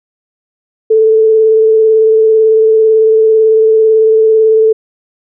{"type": "tone with vibrato", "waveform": "sine", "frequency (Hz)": 440, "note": "A4", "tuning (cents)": 0, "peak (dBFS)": -4, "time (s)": [0.9, 4.73], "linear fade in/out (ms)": 10, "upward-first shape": "sine", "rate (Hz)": 18, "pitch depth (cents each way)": 16, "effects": []}